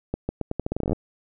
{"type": "accelerating click train", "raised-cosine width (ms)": 2, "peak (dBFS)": -12, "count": 16, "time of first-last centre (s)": [0.14, 0.931], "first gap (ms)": 150, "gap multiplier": 0.82, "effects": []}